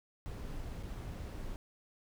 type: noise with dropouts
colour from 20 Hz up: brown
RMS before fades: -42 dBFS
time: 0.26-1.56 s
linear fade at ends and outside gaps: 0 ms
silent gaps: 0.828-0.833 s
effects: none